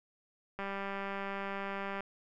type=click train; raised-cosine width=0.5 ms; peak=-24 dBFS; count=280; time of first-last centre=0.59-2.006 s; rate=197 Hz; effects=none